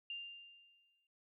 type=tone with exponential decay; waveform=sine; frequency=2794 Hz; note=F7; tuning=in tune; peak=-40 dBFS; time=0.1-1.07 s; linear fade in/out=2 ms; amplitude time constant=210 ms; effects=none

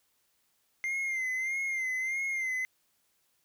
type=tone with vibrato; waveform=triangle; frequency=2093 Hz; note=C7; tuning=in tune; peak=-28 dBFS; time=0.84-2.65 s; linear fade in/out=0 ms; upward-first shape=sine; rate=1.6 Hz; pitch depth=57 cents each way; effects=white hiss -73 dBFS RMS until 3.44 s

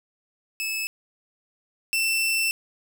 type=tone pair in turn; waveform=sawtooth; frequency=2607 / 2677 Hz; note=E7 / E7; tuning=-20 / +26 cents; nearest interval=unison; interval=46 cents; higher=second; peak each=-23 / -18 dBFS; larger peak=second; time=0.6-0.87 / 1.93-2.51 s; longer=second; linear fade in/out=0 ms; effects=none

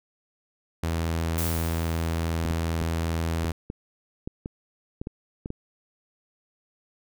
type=tone; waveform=sawtooth; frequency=82.41 Hz; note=E2; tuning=in tune; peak=-21 dBFS; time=0.83-3.52 s; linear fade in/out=5 ms
type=noise with exponential decay; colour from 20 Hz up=blue; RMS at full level=-30 dBFS; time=1.38-2.58 s; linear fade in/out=0 ms; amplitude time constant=260 ms
type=clicks; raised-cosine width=3 ms; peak=-19 dBFS; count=11; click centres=2.453 / 2.509 / 2.818 / 3.447 / 3.701 / 4.275 / 4.459 / 5.015 / 5.071 / 5.459 / 5.504 s
effects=none

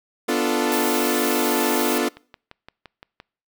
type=chord; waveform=sawtooth; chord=B half-diminished seventh; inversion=none; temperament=equal; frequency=246.9 / 293.7 / 349.2 / 440 Hz; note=B3 / D4 / F4 / A4; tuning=0 / 0 / 0 / 0 cents; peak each=-21 dBFS; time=0.28-2.09 s; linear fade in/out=10 ms
type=noise; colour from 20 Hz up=blue; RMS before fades=-28 dBFS; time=0.72-1.98 s; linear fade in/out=0 ms
type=click train; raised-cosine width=0.3 ms; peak=-24 dBFS; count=7; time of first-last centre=2.17-3.201 s; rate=5.82 Hz
effects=noise-tail reverb RT60 0.5 s tail -25 dB re dry

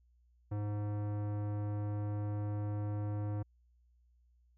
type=tone with tanh clipping; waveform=sine; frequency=103.83 Hz; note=G#2; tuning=in tune; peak=-36 dBFS; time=0.51-3.43 s; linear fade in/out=10 ms; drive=18 dB; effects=added 60 Hz sine -65 dBFS peak until 4.57 s

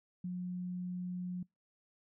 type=tone; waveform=sine; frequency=180 Hz; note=F#3; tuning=47 cents flat; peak=-36 dBFS; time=0.24-1.43 s; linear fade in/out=5 ms; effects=noise-tail reverb RT60 0.2 s tail -26 dB re dry

